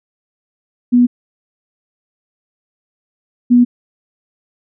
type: tone pair in turn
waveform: sine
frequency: 244.4 / 243.6 Hz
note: B3 / B3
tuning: -18 / -24 cents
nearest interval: unison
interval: 6 cents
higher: first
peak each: -6 / -5 dBFS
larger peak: second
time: 0.92-1.07 / 3.5-3.65 s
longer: neither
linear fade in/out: 20 ms
effects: none